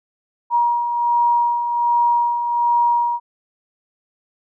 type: beating tone pair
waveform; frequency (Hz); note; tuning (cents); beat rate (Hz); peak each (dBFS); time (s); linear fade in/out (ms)
sine; 950 / 951.3; A#5 / A#5; +33 / +35; 1.3; -24 / -15; 0.5-3.2; 50
effects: none